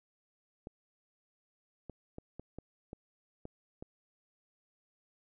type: clicks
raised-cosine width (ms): 2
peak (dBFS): -30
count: 8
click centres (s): 0.671 / 1.897 / 2.184 / 2.396 / 2.586 / 2.931 / 3.454 / 3.825
effects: none